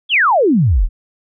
sine exponential sweep, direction down, 3520 to 30.51 Hz, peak -9 dBFS, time 0.09-0.89 s, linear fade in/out 50 ms, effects none

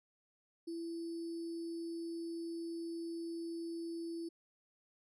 sine tone with sample-and-hold, 333.9 Hz, E4, 22 cents sharp, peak -39 dBFS, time 0.67-4.29 s, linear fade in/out 10 ms, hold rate 4900 Hz, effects resampled to 22050 Hz

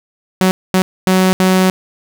sawtooth tone bursts at uneven times, 186.6 Hz, F#3, 15 cents sharp, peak -5 dBFS, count 4, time 0.41-0.51 / 0.74-0.82 / 1.07-1.33 / 1.4-1.7 s, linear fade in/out 0 ms, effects none

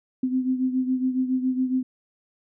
sine beating tone pair, 256 / 263.2 Hz, C4 / C4, -38 / +10 cents, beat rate 7.2 Hz, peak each -22 / -28 dBFS, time 0.23-1.83 s, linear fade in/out 5 ms, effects none

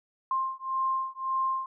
sine beating tone pair, 1055 / 1056.8 Hz, C6 / C6, +14 / +17 cents, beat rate 1.8 Hz, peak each -30 dBFS, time 0.31-1.66 s, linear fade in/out 2 ms, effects none

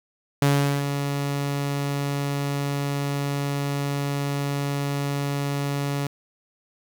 sawtooth tone with ADSR envelope, 141.6 Hz, C#3, 37 cents sharp, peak -12 dBFS, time 0.42-6.07 s, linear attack 3 ms, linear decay 400 ms, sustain -8 dB, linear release 3 ms, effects 7-bit

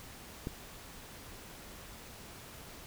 click, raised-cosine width 3 ms, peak -23 dBFS, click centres 0.471 s, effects pink hiss -50 dBFS RMS until 2.86 s

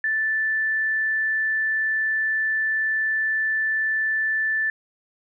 sine tone, 1759 Hz, A6, 1 cent flat, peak -20 dBFS, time 0.04-4.7 s, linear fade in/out 2 ms, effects none

